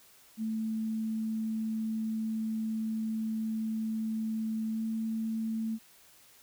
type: tone with pitch glide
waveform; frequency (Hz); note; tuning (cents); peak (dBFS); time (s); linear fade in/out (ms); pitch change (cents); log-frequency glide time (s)
sine; 220.6 to 222.6; A3 to A3; +5 to +20; -30; 0.37-5.79; 50; +15; 4.73-4.8
effects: white hiss -59 dBFS RMS until 6.42 s